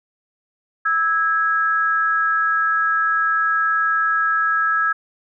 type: tone pair together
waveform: sine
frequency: 1310 / 1650.5 Hz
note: E6 / G#6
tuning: -11 / -11 cents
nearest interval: major third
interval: 400 cents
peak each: -18 / -19 dBFS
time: 0.85-4.93 s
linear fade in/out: 10 ms
effects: none